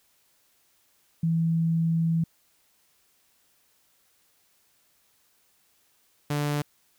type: tone pair in turn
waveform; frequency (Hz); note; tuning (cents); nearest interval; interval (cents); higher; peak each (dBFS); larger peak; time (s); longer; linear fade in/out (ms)
sine / sawtooth; 164.5 / 146.55; E3 / D3; -3 / -3; major second; 200; first; -21; neither; 1.23-2.24 / 6.3-6.62; first; 5
effects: white hiss -66 dBFS RMS until 6.98 s